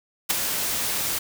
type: noise with ADSR envelope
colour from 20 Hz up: white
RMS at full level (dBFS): -19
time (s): 0.29-1.19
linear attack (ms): 17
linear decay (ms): 10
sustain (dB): -7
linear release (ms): 11
effects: none